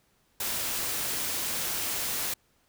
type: noise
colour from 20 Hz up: white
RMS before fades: -31 dBFS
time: 0.4-2.34 s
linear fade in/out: 5 ms
effects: pink hiss -68 dBFS RMS until 2.68 s